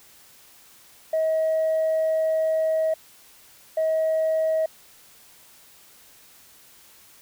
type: tone pair in turn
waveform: sine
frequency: 637 / 637 Hz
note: D#5 / D#5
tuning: +41 / +41 cents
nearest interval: unison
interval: 0 cents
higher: neither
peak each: -18 dBFS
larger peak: neither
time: 1.13-2.94 / 3.77-4.66 s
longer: first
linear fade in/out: 5 ms
effects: tanh soft clip ceiling -17 dBFS + white hiss -52 dBFS RMS until 7.21 s